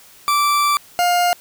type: tone pair in turn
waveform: 40% pulse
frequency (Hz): 1167 / 706.7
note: D6 / F5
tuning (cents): -11 / +20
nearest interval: major sixth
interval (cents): 869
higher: first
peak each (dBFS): -13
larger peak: neither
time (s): 0.28-0.77 / 0.99-1.33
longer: first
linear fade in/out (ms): 0
effects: white hiss -46 dBFS RMS until 1.4 s